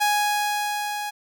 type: tone with level ramp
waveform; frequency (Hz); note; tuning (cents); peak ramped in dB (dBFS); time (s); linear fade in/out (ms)
sawtooth; 830.6; G#5; 0; -14 to -24; 0-1.11; 20
effects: none